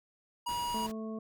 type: tone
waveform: square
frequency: 960 Hz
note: B5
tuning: 49 cents flat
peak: -33 dBFS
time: 0.46-0.87 s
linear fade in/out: 10 ms
type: noise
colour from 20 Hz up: pink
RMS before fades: -47 dBFS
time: 0.48-0.92 s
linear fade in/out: 10 ms
type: harmonic tone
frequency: 220 Hz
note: A3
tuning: in tune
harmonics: 1 / 2 / 3 / 5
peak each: -37 / -43 / -47 / -51 dBFS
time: 0.74-1.19 s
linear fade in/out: 5 ms
effects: none